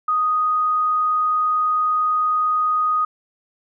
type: tone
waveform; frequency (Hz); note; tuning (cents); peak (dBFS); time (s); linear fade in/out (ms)
sine; 1244.5; D#6; 0; -16; 0.08-3.05; 5
effects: none